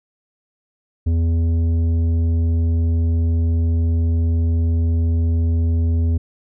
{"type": "tone with tanh clipping", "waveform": "sine", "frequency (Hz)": 82.9, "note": "E2", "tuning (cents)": 10, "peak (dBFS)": -16, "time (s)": [1.06, 6.18], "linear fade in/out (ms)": 10, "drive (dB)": 9, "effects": []}